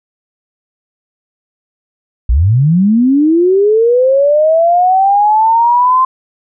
sine linear sweep, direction up, 51.3 to 1046.5 Hz, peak -6 dBFS, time 2.29-6.05 s, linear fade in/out 5 ms, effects none

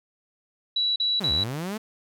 sine tone bursts, 3925 Hz, B7, 11 cents flat, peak -21 dBFS, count 3, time 0.76-1.438 s, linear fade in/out 5 ms, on 200 ms, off 39 ms
sawtooth linear two-way sweep, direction down then up, 224.1 to 65.41 to 224.1 Hz, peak -25 dBFS, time 1.2-1.78 s, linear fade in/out 10 ms, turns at 1.32 s
effects none

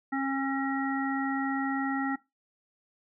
harmonic tone, 271.5 Hz, C#4, 36 cents flat, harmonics 1 / 3 / 5 / 7, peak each -29 / -34 / -36 / -37 dBFS, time 0.12-2.16 s, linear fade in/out 10 ms, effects noise-tail reverb RT60 0.2 s tail -19 dB re dry

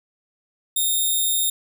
5% pulse tone, 3673 Hz, A#7, 26 cents flat, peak -11 dBFS, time 0.76-1.5 s, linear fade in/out 5 ms, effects none

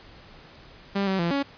sawtooth tone with pitch steps, 198.2 / 191.3 / 170.5 / 279.4 Hz, G3 / G3 / F3 / C#4, +19 / -42 / -41 / +14 cents, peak -19 dBFS, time 0.95-1.43 s, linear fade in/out 10 ms, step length 120 ms, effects pink hiss -49 dBFS RMS until 1.57 s + resampled to 11025 Hz

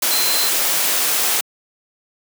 sine tone in noise, 4094 Hz, C8, 38 cents flat, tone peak -21 dBFS, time 0.11-0.49 s, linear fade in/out 5 ms, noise white, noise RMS -18 dBFS, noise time 0.02-1.41 s, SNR -6 dB, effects high-pass 300 Hz 12 dB/octave

